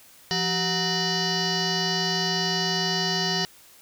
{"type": "tone with frequency modulation", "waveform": "sine", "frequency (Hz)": 2400, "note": "D7", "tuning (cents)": 37, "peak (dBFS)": -22, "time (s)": [0.31, 3.45], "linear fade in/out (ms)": 0, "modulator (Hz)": 557, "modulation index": 5.4, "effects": ["white hiss -52 dBFS RMS until 3.81 s"]}